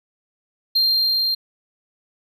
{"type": "tone with level ramp", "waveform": "triangle", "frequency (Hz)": 4186, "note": "C8", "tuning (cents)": 0, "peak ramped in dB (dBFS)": [-13, -17], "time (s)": [0.75, 1.35], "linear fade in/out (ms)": 10, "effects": []}